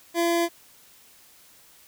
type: tone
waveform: 25% pulse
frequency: 340 Hz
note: F4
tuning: 46 cents flat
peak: -17 dBFS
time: 0.14-0.49 s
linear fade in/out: 50 ms
effects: white hiss -54 dBFS RMS until 1.87 s